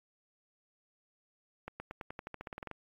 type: accelerating click train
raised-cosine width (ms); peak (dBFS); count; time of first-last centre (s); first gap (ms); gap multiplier
0.5; -26; 15; 1.68-2.713; 120; 0.92
effects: AAC 64 kbps